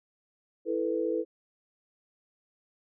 sine chord, E suspended fourth, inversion none, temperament just, 329.6 / 439.5 / 494.4 Hz, E4 / A4 / B4, 0 / -2 / +2 cents, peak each -31 dBFS, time 0.65-1.25 s, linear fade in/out 50 ms, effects none

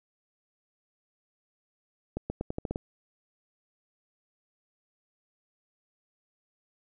accelerating click train, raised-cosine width 2 ms, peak -18 dBFS, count 8, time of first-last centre 2.17-2.759 s, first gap 130 ms, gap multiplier 0.85, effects none

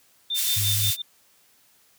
sine tone with tremolo, 3588 Hz, A7, 33 cents sharp, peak -23 dBFS, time 0.3-1.02 s, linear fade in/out 5 ms, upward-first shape sine, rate 5.7 Hz, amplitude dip 90%
white high-pass noise, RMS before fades -25 dBFS, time 0.34-0.97 s, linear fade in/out 50 ms, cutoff 2900 Hz, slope 12 dB/octave
sine tone, 103.83 Hz, G#2, in tune, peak -25 dBFS, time 0.56-0.91 s, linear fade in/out 10 ms
effects white hiss -60 dBFS RMS until 1.98 s + high-pass 60 Hz 12 dB/octave

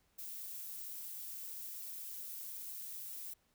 violet noise with amplitude modulation, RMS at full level -44 dBFS, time 0.18-3.34 s, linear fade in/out 10 ms, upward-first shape sine, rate 190 Hz, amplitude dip 40%, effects pink hiss -75 dBFS RMS until 3.54 s

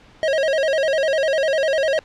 square tone with vibrato, 587.3 Hz, D5, in tune, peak -17 dBFS, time 0.23-1.99 s, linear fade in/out 0 ms, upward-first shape square, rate 10 Hz, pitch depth 130 cents each way, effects pink hiss -49 dBFS RMS until 2.04 s + low-pass 4000 Hz 12 dB/octave

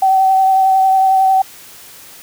sine tone with vibrato, 765 Hz, G5, 42 cents flat, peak -8 dBFS, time 0.02-1.42 s, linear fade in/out 5 ms, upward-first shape triangle, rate 11 Hz, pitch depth 21 cents each way, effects white hiss -38 dBFS RMS until 2.22 s

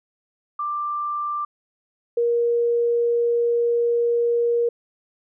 sine tone pair in turn, 1182 / 472.3 Hz, D6 / A#4, +11 / +23 cents, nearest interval octave + major third, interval 1588 cents, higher first, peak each -23 / -17 dBFS, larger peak second, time 0.59-1.45 / 2.17-4.69 s, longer second, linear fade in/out 5 ms, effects none

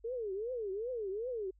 sine tone with vibrato, 440 Hz, A4, in tune, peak -35 dBFS, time 0.04-1.51 s, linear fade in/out 10 ms, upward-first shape triangle, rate 2.6 Hz, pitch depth 300 cents each way, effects added 50 Hz sine -62 dBFS peak until 1.59 s

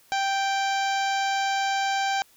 harmonic tone, 784 Hz, G5, in tune, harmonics 1 / 2 / 3 / 4 / 5 / 6 / 7 / 8 / 9, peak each -24 / -30 / -34 / -36 / -38 / -40 / -41 / -42 / -43 dBFS, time 0.12-2.22 s, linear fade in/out 0 ms, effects white hiss -58 dBFS RMS until 2.36 s

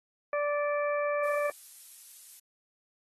harmonic tone, 584 Hz, D5, 10 cents flat, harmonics 1 / 2 / 3 / 4, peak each -28 / -34 / -38 / -40 dBFS, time 0.33-1.5 s, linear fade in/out 2 ms
violet noise, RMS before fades -46 dBFS, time 1.24-2.4 s, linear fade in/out 10 ms
effects AAC 32 kbps

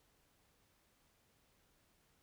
silence, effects pink hiss -74 dBFS RMS until 2.22 s

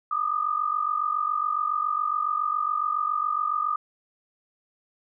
sine tone pair together, 1197.3 / 1244.5 Hz, D6 / D#6, +33 / 0 cents, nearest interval minor second, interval 67 cents, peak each -26 dBFS, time 0.11-3.76 s, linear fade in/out 5 ms, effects none

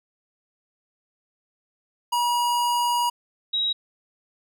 square / sine tone pair in turn, 961 / 3830 Hz, B5 / A#7, -48 / +46 cents, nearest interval 2 octaves, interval 2394 cents, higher second, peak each -21 dBFS, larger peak neither, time 2.12-3.1 / 3.53-3.73 s, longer first, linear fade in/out 10 ms, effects none

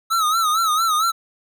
square tone with vibrato, 1288 Hz, E6, 41 cents flat, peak -17 dBFS, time 0.1-1.12 s, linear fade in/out 20 ms, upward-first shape sine, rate 4.4 Hz, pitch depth 98 cents each way, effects none

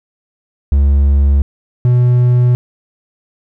triangle tone pair in turn, 70 / 123.16 Hz, C#2 / B2, +18 / -4 cents, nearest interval minor seventh, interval 978 cents, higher second, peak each -5 dBFS, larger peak neither, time 0.72-1.42 / 1.85-2.55 s, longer neither, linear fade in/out 0 ms, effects none

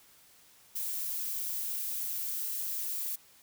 violet noise, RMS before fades -35 dBFS, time 0.75-3.16 s, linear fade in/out 10 ms, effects white hiss -60 dBFS RMS until 3.42 s

